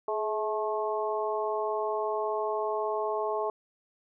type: harmonic tone with a mistuned harmonic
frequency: 216.5 Hz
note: A3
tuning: 28 cents flat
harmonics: 2 / 3 / 4 / 5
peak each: -31 / -33 / -34 / -35 dBFS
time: 0.08-3.5 s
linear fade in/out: 2 ms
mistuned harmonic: 2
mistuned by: -35 cents
effects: none